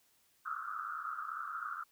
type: band-pass noise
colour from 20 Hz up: white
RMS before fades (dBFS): -41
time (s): 0.45-1.84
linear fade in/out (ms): 10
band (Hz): 1200 to 1400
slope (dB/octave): 96
effects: white hiss -71 dBFS RMS until 1.91 s